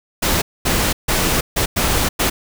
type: noise bursts at uneven times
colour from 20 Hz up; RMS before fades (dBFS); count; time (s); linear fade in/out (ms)
pink; -17; 6; 0.22-0.42 / 0.65-0.93 / 1.08-1.41 / 1.56-1.66 / 1.76-2.09 / 2.19-2.3; 10
effects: none